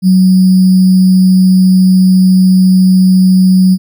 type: tone with sample-and-hold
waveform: sine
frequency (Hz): 186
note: F#3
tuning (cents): +9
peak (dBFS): -3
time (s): 0.02-3.78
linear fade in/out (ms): 50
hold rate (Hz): 4900
effects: none